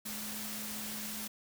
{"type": "tone in noise", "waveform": "sine", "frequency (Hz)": 213.2, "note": "G#3", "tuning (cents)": 46, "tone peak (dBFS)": -45, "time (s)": [0.05, 1.28], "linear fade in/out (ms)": 10, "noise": "white", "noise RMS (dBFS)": -41, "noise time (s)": [0.05, 1.28], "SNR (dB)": -7, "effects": []}